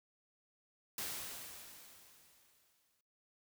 white noise with exponential decay, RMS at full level -40 dBFS, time 0.98-3.01 s, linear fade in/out 2 ms, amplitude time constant 440 ms, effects noise-tail reverb RT60 0.4 s tail -22 dB re dry

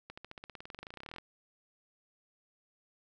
accelerating click train, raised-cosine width 0.3 ms, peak -29 dBFS, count 26, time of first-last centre 0.1-1.184 s, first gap 75 ms, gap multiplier 0.95, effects none

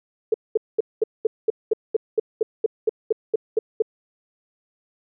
sine tone bursts, 440 Hz, A4, in tune, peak -14 dBFS, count 16, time 0.32-3.822 s, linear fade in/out 5 ms, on 22 ms, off 210 ms, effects none

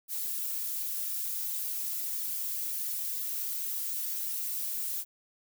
violet noise with flanger, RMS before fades -34 dBFS, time 0.08-5.05 s, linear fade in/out 50 ms, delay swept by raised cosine 1.9 to 4.4 ms, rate 1.9 Hz, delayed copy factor -0.9, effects none

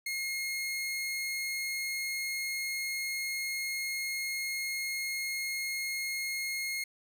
sawtooth tone, 2150 Hz, C7, 47 cents sharp, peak -29 dBFS, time 0.06-6.84 s, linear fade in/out 5 ms, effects none

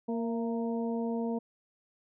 harmonic tone with a mistuned harmonic, 231.7 Hz, A#3, 10 cents flat, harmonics 1 / 2 / 3 / 4, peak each -31 / -35 / -41 / -44 dBFS, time 0.08-1.39 s, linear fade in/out 10 ms, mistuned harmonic 3, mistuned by -40 cents, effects none

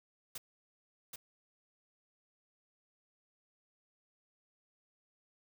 white noise with echo, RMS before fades -43 dBFS, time 0.35-0.38 s, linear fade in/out 5 ms, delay 780 ms, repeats 1, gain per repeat -3 dB, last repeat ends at 1.16 s, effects none

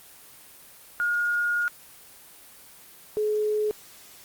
sine tone pair in turn, 1429 / 424.8 Hz, F6 / G#4, +39 / +39 cents, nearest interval octave + major sixth, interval 2100 cents, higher first, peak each -22 dBFS, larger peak neither, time 1-1.68 / 3.17-3.71 s, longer first, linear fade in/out 0 ms, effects white hiss -49 dBFS RMS until 4.24 s + Opus 24 kbps

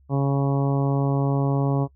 harmonic tone, 138.7 Hz, C#3, 1 cent sharp, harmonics 1 / 2 / 3 / 4 / 5 / 6 / 7 / 8, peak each -20 / -26 / -30 / -32 / -34 / -36 / -37 / -38 dBFS, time 0.09-1.88 s, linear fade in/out 50 ms, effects noise-tail reverb RT60 0.1 s tail -23 dB re dry + added 68 Hz sine -53 dBFS peak until 1.95 s

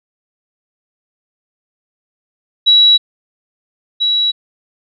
sine tone pair in turn, 3900 / 3900 Hz, B7 / B7, -23 / -23 cents, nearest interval unison, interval 0 cents, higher neither, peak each -5 / -11 dBFS, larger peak first, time 2.66-2.98 / 4-4.32 s, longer neither, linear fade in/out 20 ms, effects none

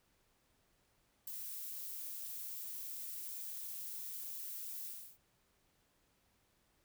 violet noise with ADSR envelope, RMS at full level -41 dBFS, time 1.27-5.18 s, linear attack 6 ms, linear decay 3 ms, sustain -4 dB, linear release 320 ms, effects pink hiss -75 dBFS RMS until 6.84 s

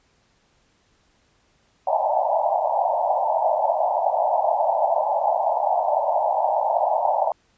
pink band-pass noise, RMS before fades -21 dBFS, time 1.87-7.32 s, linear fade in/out 2 ms, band 590 to 920 Hz, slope 96 dB/octave, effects pink hiss -63 dBFS RMS until 7.57 s + resampled to 16000 Hz

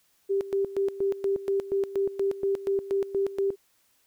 sine tone with tremolo, 393.4 Hz, G4, 6 cents sharp, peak -22 dBFS, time 0.29-3.56 s, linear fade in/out 20 ms, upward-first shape square, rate 4.2 Hz, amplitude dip 80%, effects white hiss -67 dBFS RMS until 4.06 s

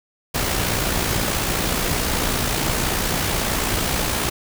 pink noise with amplitude modulation, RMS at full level -20 dBFS, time 0.34-4.3 s, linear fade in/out 10 ms, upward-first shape sine, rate 58.6 Hz, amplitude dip 40%, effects none

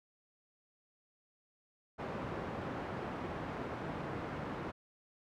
pink band-pass noise, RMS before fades -41 dBFS, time 1.98-4.72 s, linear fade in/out 20 ms, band 110 to 1400 Hz, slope 12 dB/octave, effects none

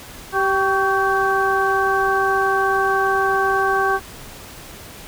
harmonic tone with a mistuned harmonic, 388.6 Hz, G4, 15 cents flat, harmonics 1 / 2 / 3 / 4, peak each -21 / -21 / -21 / -21 dBFS, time 0.32-4 s, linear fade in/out 50 ms, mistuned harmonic 3, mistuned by -59 cents, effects pink hiss -38 dBFS RMS until 5.07 s

